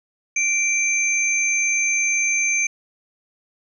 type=tone pair together; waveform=sine; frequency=2346 / 6271 Hz; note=D7 / G8; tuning=-2 / 0 cents; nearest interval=octave + perfect fourth; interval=1702 cents; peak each=-19 / -22 dBFS; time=0.36-2.67 s; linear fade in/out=5 ms; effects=9-bit